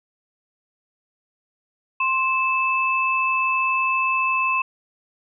sine tone pair together, 1051 / 2624 Hz, C6 / E7, +7 / -9 cents, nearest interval octave + major third, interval 1584 cents, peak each -21 dBFS, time 2-4.62 s, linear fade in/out 5 ms, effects none

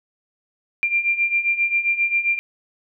sine beating tone pair, 2376 / 2383.5 Hz, D7 / D7, +20 / +25 cents, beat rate 7.5 Hz, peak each -23 / -19 dBFS, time 0.83-2.39 s, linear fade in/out 0 ms, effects none

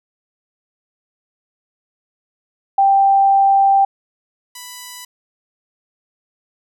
sine / 5% pulse tone pair in turn, 786 / 990.3 Hz, G5 / B5, +4 / +4 cents, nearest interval major third, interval 400 cents, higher second, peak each -9 / -20 dBFS, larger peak first, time 2.78-3.85 / 4.55-5.05 s, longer first, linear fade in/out 5 ms, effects none

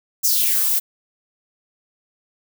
violet noise with high-pass filter sweep, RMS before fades -18 dBFS, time 0.23-0.8 s, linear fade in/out 20 ms, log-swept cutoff 6600 to 540 Hz, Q 3.8, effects none

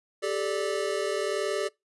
square chord, G suspended second, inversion none, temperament equal with one note detuned, 392 / 432.9 / 587.3 Hz, G4 / A4 / D5, 0 / -28 / 0 cents, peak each -32 dBFS, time 0.22-1.69 s, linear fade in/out 20 ms, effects noise-tail reverb RT60 0.2 s tail -24 dB re dry + resampled to 24000 Hz

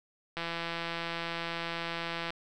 click train, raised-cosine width 0.3 ms, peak -19 dBFS, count 326, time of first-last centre 0.37-2.305 s, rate 168 Hz, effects none

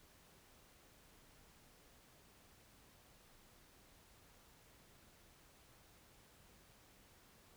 silence, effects pink hiss -66 dBFS RMS until 7.56 s

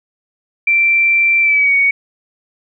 sine tone with pitch glide, 2349 to 2236 Hz, D7 to C#7, 0 to +14 cents, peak -9 dBFS, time 0.67-1.91 s, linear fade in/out 5 ms, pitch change -86 cents, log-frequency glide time 1.41-1.74 s, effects none

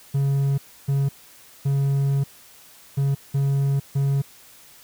triangle tone bursts at uneven times, 138.59 Hz, C#3, in tune, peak -16 dBFS, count 6, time 0.14-0.58 / 0.88-1.09 / 1.65-2.24 / 2.97-3.15 / 3.34-3.8 / 3.95-4.22 s, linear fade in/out 10 ms, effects white hiss -49 dBFS RMS until 4.83 s

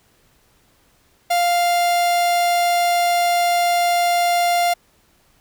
45% pulse tone, 698.5 Hz, F5, in tune, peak -15 dBFS, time 1.3-4.74 s, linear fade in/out 10 ms, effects pink hiss -58 dBFS RMS until 5.4 s

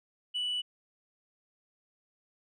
sine tone, 2960 Hz, F#7, in tune, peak -28 dBFS, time 0.34-0.62 s, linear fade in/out 20 ms, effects tanh soft clip ceiling -28 dBFS

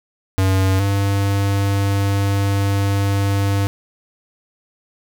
square tone pair in turn, 95.2 / 99.36 Hz, F#2 / G2, +50 / +24 cents, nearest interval minor second, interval 74 cents, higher second, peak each -14 / -16 dBFS, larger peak first, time 0.38-0.79 / 0.79-3.67 s, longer second, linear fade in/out 0 ms, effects none

